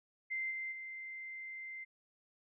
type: tone with level steps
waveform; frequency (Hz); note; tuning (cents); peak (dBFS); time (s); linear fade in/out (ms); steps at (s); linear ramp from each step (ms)
sine; 2083; C7; -8; -35 / -38 / -43; 0.3-1.85; 20; 0.5 / 0.71; 20
effects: none